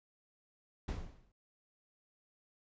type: noise with exponential decay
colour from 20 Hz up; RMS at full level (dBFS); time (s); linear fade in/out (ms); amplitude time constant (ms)
brown; -33; 0.88-1.32; 5; 94
effects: noise-tail reverb RT60 0.1 s tail -23 dB re dry + resampled to 16000 Hz